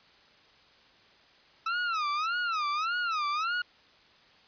40% pulse tone with vibrato, 1300 Hz, E6, 24 cents flat, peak -27 dBFS, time 1.66-3.62 s, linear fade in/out 5 ms, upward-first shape sine, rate 1.7 Hz, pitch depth 190 cents each way, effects white hiss -59 dBFS RMS until 4.47 s + resampled to 11025 Hz

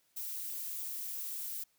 violet noise, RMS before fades -40 dBFS, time 0.16-1.64 s, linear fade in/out 10 ms, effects white hiss -73 dBFS RMS until 1.78 s

